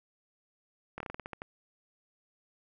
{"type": "slowing click train", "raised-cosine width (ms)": 0.5, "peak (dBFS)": -24, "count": 10, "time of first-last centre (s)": [0.98, 1.419], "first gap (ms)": 23, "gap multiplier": 1.18, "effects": []}